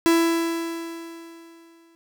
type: tone with exponential decay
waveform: 45% pulse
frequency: 332.8 Hz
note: E4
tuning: 17 cents sharp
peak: -14 dBFS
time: 0.06-1.95 s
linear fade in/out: 0 ms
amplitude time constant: 410 ms
effects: none